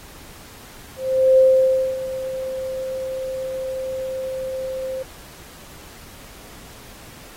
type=tone with ADSR envelope; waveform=sine; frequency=523.3 Hz; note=C5; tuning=in tune; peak=-9 dBFS; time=0.96-5.03 s; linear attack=420 ms; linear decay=590 ms; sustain=-15 dB; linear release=9 ms; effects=pink hiss -43 dBFS RMS until 7.36 s + AAC 48 kbps